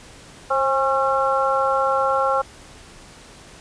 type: harmonic tone with a mistuned harmonic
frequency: 271.7 Hz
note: C#4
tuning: 35 cents flat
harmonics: 2 / 3 / 4 / 5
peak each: -21 / -23 / -24 / -22 dBFS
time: 0.5-2.42 s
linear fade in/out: 10 ms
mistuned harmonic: 2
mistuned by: -30 cents
effects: pink hiss -44 dBFS RMS until 3.6 s + resampled to 22050 Hz